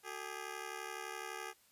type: ring-modulated tone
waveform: 10% pulse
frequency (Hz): 408.6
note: G#4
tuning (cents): -28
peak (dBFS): -31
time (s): 0.03-1.54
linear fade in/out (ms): 50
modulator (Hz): 35.9
effects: white hiss -68 dBFS RMS until 1.71 s + resampled to 32000 Hz